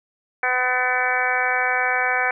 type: harmonic tone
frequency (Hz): 252.1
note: B3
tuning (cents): +36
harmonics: 2 / 3 / 4 / 5 / 6 / 7 / 8 / 9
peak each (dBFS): -30 / -25 / -30 / -30 / -24 / -25 / -30 / -25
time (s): 0.43-2.31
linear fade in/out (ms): 2
effects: none